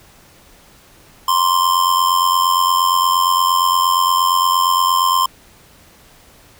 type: tone with amplitude modulation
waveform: square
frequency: 1046.5 Hz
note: C6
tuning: in tune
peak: -10 dBFS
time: 1.28-5.26 s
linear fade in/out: 5 ms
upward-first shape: sine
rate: 88.6 Hz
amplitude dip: 65%
effects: pink hiss -47 dBFS RMS until 6.59 s